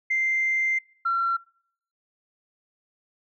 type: tone pair in turn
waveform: sine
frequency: 2088 / 1362.6 Hz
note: C7 / F6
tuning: -4 / -43 cents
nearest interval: perfect fifth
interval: 739 cents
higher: first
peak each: -20 dBFS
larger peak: neither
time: 0.1-0.79 / 1.05-1.37 s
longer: first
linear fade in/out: 10 ms
effects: noise-tail reverb RT60 0.6 s tail -25 dB re dry + tanh soft clip ceiling -16 dBFS